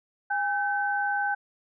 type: tone pair together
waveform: sine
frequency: 813 / 1534.7 Hz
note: G#5 / G6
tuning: -37 / -37 cents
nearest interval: major seventh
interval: 1100 cents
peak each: -27 dBFS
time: 0.3-1.35 s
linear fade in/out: 10 ms
effects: none